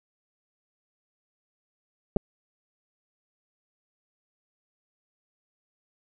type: clicks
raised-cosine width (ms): 2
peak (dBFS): -11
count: 2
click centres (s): 2.163 / 2.168
effects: none